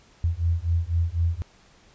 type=beating tone pair; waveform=sine; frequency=82.41 / 86.41 Hz; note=E2 / F2; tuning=0 / -18 cents; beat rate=4 Hz; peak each=-24 dBFS; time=0.24-1.42 s; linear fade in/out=0 ms; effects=pink hiss -56 dBFS RMS until 1.94 s + resampled to 16000 Hz